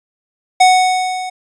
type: tone with level ramp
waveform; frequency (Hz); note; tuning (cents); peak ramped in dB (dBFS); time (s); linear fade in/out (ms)
square; 740; F#5; 0; -5 to -23; 0.6-1.3; 10
effects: resampled to 22050 Hz